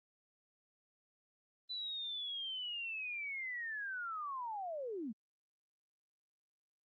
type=linear sweep; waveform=sine; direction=down; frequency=4015 to 198.1 Hz; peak=-39 dBFS; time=1.69-5.13 s; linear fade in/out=20 ms; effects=Opus 24 kbps